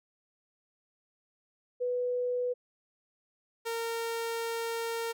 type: tone pair in turn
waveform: sine / sawtooth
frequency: 493.9 / 460 Hz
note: B4 / A#4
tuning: 0 / -23 cents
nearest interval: minor second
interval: 123 cents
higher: first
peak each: -28 dBFS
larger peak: neither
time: 1.8-2.54 / 3.65-5.13 s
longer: second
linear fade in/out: 20 ms
effects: none